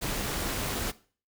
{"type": "noise with amplitude modulation", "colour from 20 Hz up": "pink", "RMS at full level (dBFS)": -29, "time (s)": [0.01, 0.92], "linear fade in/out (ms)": 20, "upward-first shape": "sine", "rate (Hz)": 288, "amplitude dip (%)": 60, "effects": ["noise-tail reverb RT60 0.4 s tail -18 dB re dry"]}